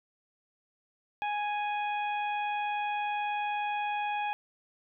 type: harmonic tone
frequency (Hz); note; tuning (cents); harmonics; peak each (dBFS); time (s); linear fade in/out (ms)
830.6; G#5; 0; 1 / 2 / 3 / 4; -30 / -41 / -38 / -47; 1.22-4.33; 0
effects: none